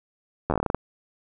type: slowing click train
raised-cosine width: 1 ms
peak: -9 dBFS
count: 11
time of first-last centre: 0.5-0.746 s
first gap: 11 ms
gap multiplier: 1.17
effects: none